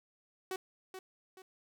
sawtooth tone with echo, 375.5 Hz, F#4, 26 cents sharp, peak -32 dBFS, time 0.51-0.56 s, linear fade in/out 2 ms, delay 430 ms, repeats 2, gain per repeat -8 dB, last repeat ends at 1.42 s, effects none

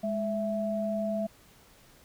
sine tone pair together, 208.2 / 661 Hz, G#3 / E5, +5 / +5 cents, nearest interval octave + minor sixth, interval 2000 cents, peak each -31 / -30 dBFS, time 0.03-1.27 s, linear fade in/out 10 ms, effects pink hiss -58 dBFS RMS until 2.04 s

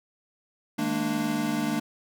square tone cluster, 157 / 208.9 / 229.9 / 297.2 Hz, D#3 / G#3 / A#3 / D4, +16 / +10 / -24 / +21 cents, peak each -37 / -33 / -30 / -30 dBFS, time 0.78-1.8 s, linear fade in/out 10 ms, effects none

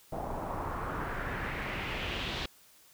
pink noise with low-pass filter sweep, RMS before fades -36 dBFS, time 0.12-2.46 s, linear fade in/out 5 ms, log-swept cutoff 740 to 3800 Hz, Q 2.5, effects white hiss -60 dBFS RMS until 2.93 s

